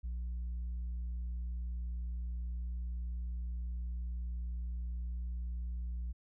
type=tone; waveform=sine; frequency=59.6 Hz; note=A#1; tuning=39 cents sharp; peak=-33 dBFS; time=0.03-6.13 s; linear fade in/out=20 ms; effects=tanh soft clip ceiling -35 dBFS